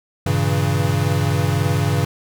square chord, G diminished seventh, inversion none, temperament equal with one note detuned, 98 / 116.54 / 138.59 / 162.17 Hz, G2 / Bb2 / Db3 / Fb3, 0 / 0 / 0 / -28 cents, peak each -21 / -26 / -21 / -25 dBFS, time 0.26-2.05 s, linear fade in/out 5 ms, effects none

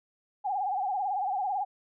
sine tone with vibrato, 784 Hz, G5, in tune, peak -27 dBFS, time 0.44-1.65 s, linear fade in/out 20 ms, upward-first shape sine, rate 18 Hz, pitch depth 110 cents each way, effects none

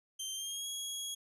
20% pulse tone with pitch glide, 3136 to 3315 Hz, G7 to G#7, 0 to -4 cents, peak -32 dBFS, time 0.19-1.15 s, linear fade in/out 10 ms, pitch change +96 cents, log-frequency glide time 0.33-0.66 s, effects none

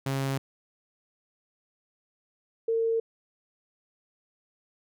sawtooth / sine tone pair in turn, 135.8 / 454.5 Hz, C#3 / A#4, -35 / -44 cents, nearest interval octave + major sixth, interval 2091 cents, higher second, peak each -23 dBFS, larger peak neither, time 0.06-0.38 / 2.68-3 s, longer neither, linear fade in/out 5 ms, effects none

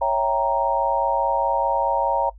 sine chord, C# diminished seventh, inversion none, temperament equal, 554.4 / 659.3 / 784 / 932.3 Hz, C#5 / E5 / G5 / Bb5, 0 / 0 / 0 / 0 cents, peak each -24 / -26 / -25 / -21 dBFS, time 0.01-2.3 s, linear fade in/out 10 ms, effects noise-tail reverb RT60 0.1 s tail -21 dB re dry + added 50 Hz sine -41 dBFS peak until 2.38 s

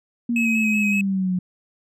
sine exponential sweep, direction down, 238.7 to 180 Hz, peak -19 dBFS, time 0.29-1.39 s, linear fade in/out 5 ms
triangle tone with vibrato, 2554 Hz, D#7, 45 cents sharp, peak -19 dBFS, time 0.36-1.01 s, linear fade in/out 2 ms, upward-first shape square, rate 5.3 Hz, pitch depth 14 cents each way
effects none

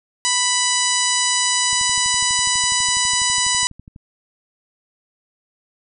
harmonic tone, 989 Hz, B5, 2 cents sharp, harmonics 1 / 2 / 3 / 4 / 5 / 6 / 7 / 8 / 9, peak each -25 / -25 / -25 / -25 / -25 / -25 / -25 / -25 / -25 dBFS, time 0.25-3.67 s, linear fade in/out 0 ms
click train, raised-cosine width 5 ms, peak -27 dBFS, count 28, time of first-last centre 1.73-3.961 s, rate 12.1 Hz
effects none

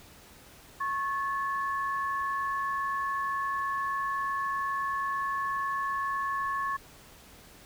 sine tone pair together, 1098 / 1729.9 Hz, C#6 / A6, -17 / -30 cents, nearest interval minor sixth, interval 787 cents, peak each -29 / -35 dBFS, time 0.8-6.77 s, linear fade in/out 10 ms, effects pink hiss -53 dBFS RMS until 7.65 s

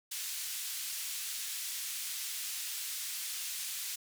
white band-pass noise, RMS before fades -39 dBFS, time 0.11-3.96 s, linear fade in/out 10 ms, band 2400 to 13000 Hz, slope 12 dB/octave, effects none

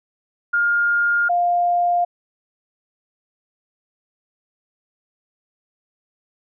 sine tone pair in turn, 1413 / 702 Hz, F6 / F5, +20 / +9 cents, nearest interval octave, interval 1211 cents, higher first, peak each -15 dBFS, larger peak neither, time 0.53-1.29 / 1.29-2.05 s, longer neither, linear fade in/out 10 ms, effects none

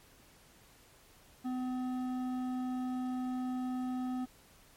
triangle tone with hard clipping, 253.6 Hz, B3, 46 cents sharp, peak -35 dBFS, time 1.44-4.26 s, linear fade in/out 20 ms, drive 13 dB, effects pink hiss -61 dBFS RMS until 4.76 s + MP3 64 kbps

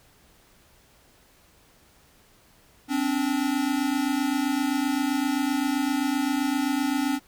square tone pair together, 260.5 / 288.2 Hz, C4 / D4, -7 / -33 cents, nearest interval major second, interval 174 cents, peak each -27 / -26 dBFS, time 2.88-7.2 s, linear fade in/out 50 ms, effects pink hiss -58 dBFS RMS until 7.27 s

